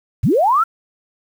sine linear sweep, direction up, 68.5 to 1396.9 Hz, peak -11 dBFS, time 0.23-0.64 s, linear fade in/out 10 ms, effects 7-bit

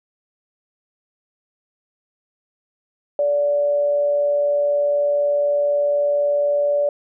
sine tone with amplitude modulation, 579 Hz, D5, 25 cents flat, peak -14 dBFS, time 3.19-6.89 s, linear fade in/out 2 ms, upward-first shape sine, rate 144 Hz, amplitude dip 30%, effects none

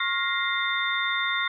sine tone cluster, 1089 / 1406 / 1882 / 2084 / 3606 Hz, C#6 / F6 / A#6 / C7 / A7, -31 / +11 / +16 / -7 / +42 cents, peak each -30 dBFS, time 0-1.48 s, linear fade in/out 5 ms, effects none

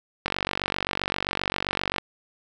click train, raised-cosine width 0.3 ms, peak -8 dBFS, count 83, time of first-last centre 0.26-1.983 s, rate 47.6 Hz, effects none

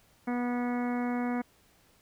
harmonic tone, 243.9 Hz, B3, 21 cents flat, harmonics 1 / 2 / 3 / 4 / 5 / 6 / 7 / 8 / 9, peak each -29 / -39 / -38 / -43 / -45 / -46 / -48 / -49 / -46 dBFS, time 0.27-1.42 s, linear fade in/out 10 ms, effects pink hiss -64 dBFS RMS until 2.01 s

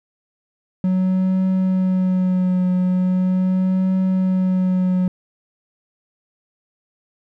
triangle tone with vibrato, 185 Hz, F#3, in tune, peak -13 dBFS, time 0.84-5.08 s, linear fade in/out 2 ms, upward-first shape triangle, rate 0.4 Hz, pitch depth 28 cents each way, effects none

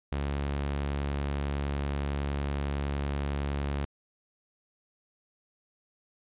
sawtooth tone, 70.8 Hz, C#2, 37 cents sharp, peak -25 dBFS, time 0.12-3.85 s, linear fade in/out 0 ms, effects resampled to 8000 Hz

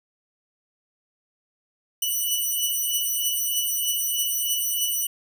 5% pulse beating tone pair, 2958 / 2961.2 Hz, F#7 / F#7, -1 / +1 cents, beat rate 3.2 Hz, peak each -19 / -16 dBFS, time 2.02-5.07 s, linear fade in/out 5 ms, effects none

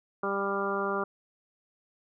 harmonic tone with a mistuned harmonic, 197.8 Hz, G3, 16 cents sharp, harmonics 1 / 2 / 3 / 4 / 5 / 6 / 7, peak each -37 / -32 / -36 / -38 / -38 / -33 / -36 dBFS, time 0.23-1.04 s, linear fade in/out 5 ms, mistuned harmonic 7, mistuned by +16 cents, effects none

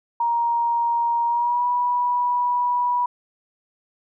sine tone with pitch glide, 939 to 976.1 Hz, A#5 to B5, +12 to -21 cents, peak -18 dBFS, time 0.2-3.06 s, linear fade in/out 5 ms, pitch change +67 cents, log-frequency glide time 1.26-1.66 s, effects none

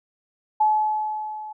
sine tone with level ramp, 857 Hz, A5, 46 cents flat, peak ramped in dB -14 to -33 dBFS, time 0.6-1.53 s, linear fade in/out 10 ms, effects none

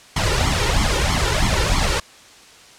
pink noise with flanger, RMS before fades -18 dBFS, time 0.16-2 s, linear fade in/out 5 ms, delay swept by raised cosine 0.92 to 2.22 ms, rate 3.1 Hz, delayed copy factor +0.85, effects white hiss -45 dBFS RMS until 2.78 s + low-pass 7000 Hz 12 dB/octave

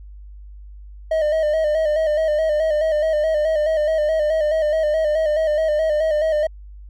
triangle tone with vibrato, 619 Hz, D#5, 9 cents flat, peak -14 dBFS, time 1.11-6.47 s, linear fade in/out 5 ms, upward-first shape square, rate 4.7 Hz, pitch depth 50 cents each way, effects added 50 Hz sine -36 dBFS peak until 6.89 s

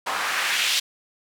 white noise with band-pass filter sweep, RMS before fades -24 dBFS, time 0.06-0.8 s, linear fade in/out 10 ms, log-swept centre 900 to 3600 Hz, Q 1.6, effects none

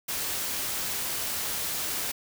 white noise, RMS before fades -31 dBFS, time 0.08-2.12 s, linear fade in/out 10 ms, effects none

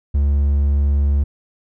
triangle tone, 71 Hz, C#2, 42 cents sharp, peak -11 dBFS, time 0.14-1.24 s, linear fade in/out 10 ms, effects none

